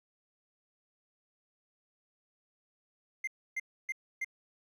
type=tone bursts; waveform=triangle; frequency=2093 Hz; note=C7; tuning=in tune; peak=-30 dBFS; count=4; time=3.24-4.246 s; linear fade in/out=5 ms; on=34 ms; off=290 ms; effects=12-bit